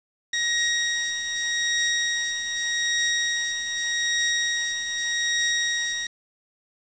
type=tone with tremolo; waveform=20% pulse; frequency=1887 Hz; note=A#6; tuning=21 cents sharp; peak=-15 dBFS; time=0.33-6.07 s; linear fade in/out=5 ms; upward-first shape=triangle; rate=0.83 Hz; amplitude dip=55%; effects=resampled to 16000 Hz + 7-bit